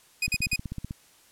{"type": "tone bursts", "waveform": "sawtooth", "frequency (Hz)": 2489, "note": "D#7", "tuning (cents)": 0, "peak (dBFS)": -20, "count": 4, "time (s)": [0.22, 0.561], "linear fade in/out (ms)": 5, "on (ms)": 47, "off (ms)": 51}
{"type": "click train", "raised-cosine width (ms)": 5, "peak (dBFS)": -21, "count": 11, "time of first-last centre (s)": [0.28, 0.909], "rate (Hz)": 15.9}
{"effects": ["white hiss -58 dBFS RMS until 1.31 s", "low-pass 12000 Hz 12 dB/octave"]}